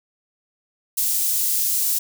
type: high-pass noise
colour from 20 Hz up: white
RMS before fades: -21 dBFS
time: 0.97-1.99 s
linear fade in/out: 10 ms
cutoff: 6600 Hz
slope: 12 dB/octave
effects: none